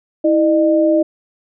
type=tone pair together; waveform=sine; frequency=325.3 / 607.7 Hz; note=E4 / D#5; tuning=-23 / -41 cents; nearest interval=major seventh; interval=1082 cents; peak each=-13 dBFS; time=0.24-1.03 s; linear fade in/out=10 ms; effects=none